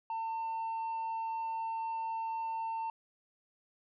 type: tone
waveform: sine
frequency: 901 Hz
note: A5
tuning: 41 cents sharp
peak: -31 dBFS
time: 0.1-2.9 s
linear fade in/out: 2 ms
effects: tanh soft clip ceiling -33 dBFS